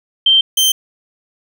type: tone pair in turn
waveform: sine / sawtooth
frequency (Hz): 3136 / 3123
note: G7 / G7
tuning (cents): 0 / -7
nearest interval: unison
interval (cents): 7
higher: first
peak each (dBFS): -7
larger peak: neither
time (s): 0.26-0.41 / 0.57-0.72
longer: neither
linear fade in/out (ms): 5
effects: none